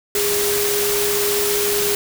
sine tone in noise, 410 Hz, G#4, 22 cents flat, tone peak -20 dBFS, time 0.15-1.95 s, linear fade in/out 2 ms, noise white, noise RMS -21 dBFS, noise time 0.15-1.95 s, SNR -2 dB, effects none

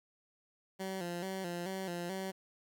15% pulse tone with vibrato, 182.1 Hz, F#3, 27 cents flat, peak -31 dBFS, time 0.79-2.32 s, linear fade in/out 20 ms, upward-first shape square, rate 2.3 Hz, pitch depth 80 cents each way, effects 12-bit

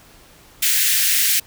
white high-pass noise, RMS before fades -17 dBFS, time 0.62-1.4 s, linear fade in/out 10 ms, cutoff 1600 Hz, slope 48 dB/octave, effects pink hiss -48 dBFS RMS until 1.46 s

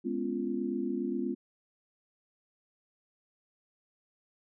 sine chord, C# dominant seventh, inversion second, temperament just, 207.9 / 249.5 / 277.2 / 346.5 Hz, G#3 / B3 / C#4 / E#4, +2 / +18 / 0 / -14 cents, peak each -37 / -34 / -37 / -35 dBFS, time 0.04-1.35 s, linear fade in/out 20 ms, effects none

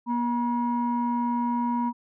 sine tone pair together, 240 / 959.1 Hz, B3 / A#5, -49 / +49 cents, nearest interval 2 octaves, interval 2398 cents, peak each -24 / -26 dBFS, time 0.06-1.93 s, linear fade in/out 50 ms, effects tanh soft clip ceiling -17 dBFS

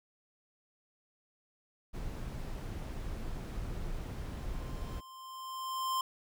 brown noise, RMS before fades -39 dBFS, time 1.93-5.01 s, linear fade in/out 20 ms
square tone with exponential growth, 1046.5 Hz, C6, in tune, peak -30 dBFS, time 4.12-6.01 s, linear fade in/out 2 ms, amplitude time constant 410 ms
effects none

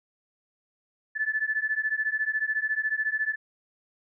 sine beating tone pair, 1734 / 1748 Hz, A6 / A6, -26 / -12 cents, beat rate 14 Hz, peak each -28 dBFS, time 1.15-3.36 s, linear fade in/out 20 ms, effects none

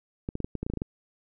clicks, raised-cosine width 3 ms, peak -18 dBFS, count 11, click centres 0.289 / 0.354 / 0.403 / 0.445 / 0.553 / 0.63 / 0.665 / 0.7 / 0.737 / 0.773 / 0.819 s, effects none

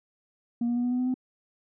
sine tone with pitch steps, 236.7 / 239.7 / 242.8 / 245.9 / 249 / 252.2 / 255.5 Hz, A#3 / A#3 / B3 / B3 / B3 / B3 / C4, +27 / +48 / -29 / -7 / +14 / +36 / -41 cents, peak -22 dBFS, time 0.61-1.142 s, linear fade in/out 5 ms, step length 76 ms, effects tanh soft clip ceiling -22 dBFS

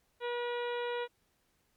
harmonic tone, 482 Hz, B4, 42 cents flat, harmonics 1 / 2 / 3 / 4 / 5 / 6 / 7 / 8, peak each -34 / -40 / -44 / -46 / -48 / -50 / -51 / -52 dBFS, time 0.2-1.08 s, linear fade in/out 50 ms, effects pink hiss -74 dBFS RMS until 1.76 s + MP3 96 kbps

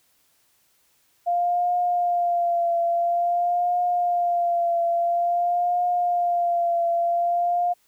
sine tone with vibrato, 697 Hz, F5, 4 cents flat, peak -19 dBFS, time 1.26-7.74 s, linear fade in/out 20 ms, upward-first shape triangle, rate 0.49 Hz, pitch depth 38 cents each way, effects white hiss -64 dBFS RMS until 7.87 s

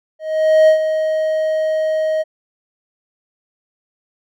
triangle tone with ADSR envelope, 628 Hz, D#5, 16 cents sharp, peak -4 dBFS, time 0.19-2.24 s, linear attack 490 ms, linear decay 100 ms, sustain -9 dB, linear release 30 ms, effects none

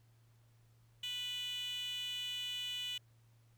10% pulse tone with high-pass filter, 493.9 Hz, B4, in tune, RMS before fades -41 dBFS, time 1.03-2.98 s, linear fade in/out 5 ms, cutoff 3100 Hz, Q 9.6, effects added 115 Hz sine -64 dBFS peak until 3.57 s + pink hiss -75 dBFS RMS until 3.57 s

